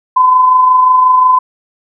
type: tone with amplitude modulation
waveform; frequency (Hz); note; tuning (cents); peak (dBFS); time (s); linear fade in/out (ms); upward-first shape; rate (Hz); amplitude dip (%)
sine; 1016; B5; +49; -3; 0.16-1.39; 10; sine; 25.6; 35
effects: none